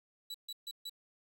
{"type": "tone bursts", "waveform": "40% pulse", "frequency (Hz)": 3936, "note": "B7", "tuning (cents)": -7, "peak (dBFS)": -39, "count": 4, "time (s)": [0.3, 0.896], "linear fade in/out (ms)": 5, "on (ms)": 44, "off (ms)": 140, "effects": ["12-bit"]}